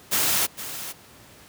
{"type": "noise with echo", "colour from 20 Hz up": "white", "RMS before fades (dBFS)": -22, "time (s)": [0.11, 0.47], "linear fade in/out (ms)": 20, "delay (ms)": 460, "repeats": 1, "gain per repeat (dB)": -12, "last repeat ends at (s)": 0.93, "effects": ["pink hiss -49 dBFS RMS until 1.48 s", "high-pass 80 Hz 12 dB/octave"]}